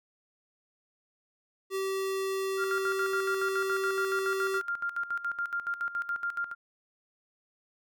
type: tone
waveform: square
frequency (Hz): 385.5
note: G4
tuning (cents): -29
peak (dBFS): -30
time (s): 1.7-4.62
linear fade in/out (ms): 50
type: tone with tremolo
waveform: sine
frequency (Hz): 1396.9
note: F6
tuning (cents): 0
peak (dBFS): -28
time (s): 2.57-6.55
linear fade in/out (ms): 50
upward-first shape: square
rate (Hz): 7.1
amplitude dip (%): 75
effects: none